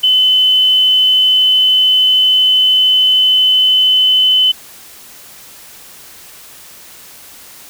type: tone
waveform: sine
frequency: 3031 Hz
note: F#7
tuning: 41 cents sharp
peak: -7 dBFS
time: 0.03-4.52 s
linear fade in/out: 10 ms
effects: white hiss -37 dBFS RMS until 7.69 s